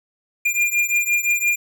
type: beating tone pair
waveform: square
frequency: 2400 / 2405.8 Hz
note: D7 / D7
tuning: +37 / +41 cents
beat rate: 5.8 Hz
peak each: -20 / -22 dBFS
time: 0.45-1.56 s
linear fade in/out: 10 ms
effects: none